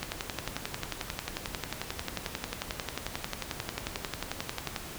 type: click train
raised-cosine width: 0.2 ms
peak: -14 dBFS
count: 54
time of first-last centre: 0.03-4.762 s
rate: 11.2 Hz
effects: pink hiss -42 dBFS RMS until 4.98 s